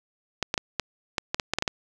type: clicks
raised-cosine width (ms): 0.2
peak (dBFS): -7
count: 11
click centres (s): 0.427 / 0.541 / 0.578 / 0.797 / 1.182 / 1.345 / 1.398 / 1.536 / 1.586 / 1.624 / 1.678
effects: none